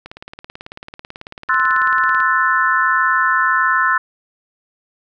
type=click train; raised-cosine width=0.3 ms; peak=-17 dBFS; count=40; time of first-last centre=0.06-2.203 s; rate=18.2 Hz
type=chord; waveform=sine; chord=F# half-diminished seventh; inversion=second; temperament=equal; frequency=1046.5 / 1318.5 / 1480 / 1760 Hz; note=C6 / E6 / F#6 / A6; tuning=0 / 0 / 0 / 0 cents; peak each=-18 dBFS; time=1.49-3.98 s; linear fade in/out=5 ms
effects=none